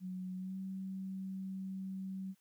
sine tone with pitch glide, 184.6 to 190.56 Hz, F#3 to G3, -4 to -49 cents, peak -39 dBFS, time 0-2.35 s, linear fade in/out 50 ms, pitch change +55 cents, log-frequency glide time 0.36-0.57 s, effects white hiss -75 dBFS RMS until 2.4 s

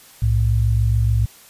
sine tone pair together, 62.7 / 109.6 Hz, B1 / A2, +27 / -6 cents, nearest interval minor seventh, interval 967 cents, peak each -18 / -16 dBFS, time 0.22-1.26 s, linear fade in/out 5 ms, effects white hiss -46 dBFS RMS until 1.49 s + resampled to 32000 Hz

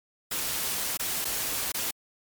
white noise with dropouts, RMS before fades -30 dBFS, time 0.31-1.91 s, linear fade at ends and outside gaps 5 ms, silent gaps 0.973-0.995 / 1.246-1.252 / 1.72-1.743 s, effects MP3 96 kbps

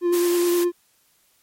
triangle tone with vibrato, 349.2 Hz, F4, in tune, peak -15 dBFS, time 0.01-0.72 s, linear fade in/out 50 ms, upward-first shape sine, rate 9.6 Hz, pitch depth 16 cents each way
white high-pass noise, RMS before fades -30 dBFS, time 0.12-0.65 s, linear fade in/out 20 ms, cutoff 220 Hz, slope 96 dB/octave
effects white hiss -62 dBFS RMS until 1.42 s + MP3 64 kbps

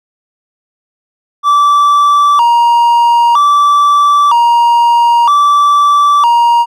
triangle tone with vibrato, 1046.5 Hz, C6, in tune, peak -3 dBFS, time 1.43-6.66 s, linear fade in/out 50 ms, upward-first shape square, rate 0.52 Hz, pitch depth 180 cents each way, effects none

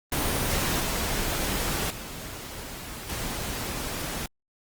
pink noise with level steps, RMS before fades -26 / -28 / -38 / -32 dBFS, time 0.12-4.26 s, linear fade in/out 2 ms, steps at 0.8 / 1.9 / 3.09 s, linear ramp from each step 5 ms, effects Opus 24 kbps

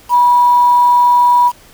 sine tone with quantisation, 973 Hz, B5, 26 cents flat, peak -6 dBFS, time 0.09-1.52 s, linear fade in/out 50 ms, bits 5, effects pink hiss -43 dBFS RMS until 1.73 s

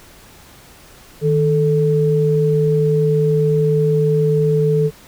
sine tone pair together, 155 / 438.4 Hz, D#3 / A4, -6 / -6 cents, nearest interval octave + tritone, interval 1800 cents, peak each -15 dBFS, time 1.21-4.91 s, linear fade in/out 50 ms, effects pink hiss -44 dBFS RMS until 5.07 s

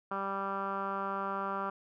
10% pulse tone with low-pass filter, 196 Hz, G3, in tune, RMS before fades -35 dBFS, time 0.11-1.7 s, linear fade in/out 5 ms, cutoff 1300 Hz, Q 4.4, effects none

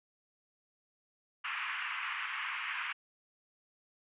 white band-pass noise, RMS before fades -38 dBFS, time 1.44-2.93 s, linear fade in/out 10 ms, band 1000 to 2800 Hz, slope 48 dB/octave, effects resampled to 8000 Hz

